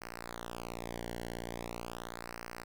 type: tone with flanger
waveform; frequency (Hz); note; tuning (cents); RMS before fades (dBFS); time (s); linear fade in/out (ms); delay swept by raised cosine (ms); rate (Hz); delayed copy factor
sawtooth; 58.5; A#1; +7; -43; 0.01-2.64; 10; 0.28 to 0.81; 0.41; -1
effects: none